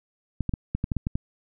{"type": "clicks", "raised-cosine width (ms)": 5, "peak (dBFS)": -13, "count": 9, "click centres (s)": [0.407, 0.493, 0.538, 0.75, 0.841, 0.918, 0.967, 1.069, 1.155], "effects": []}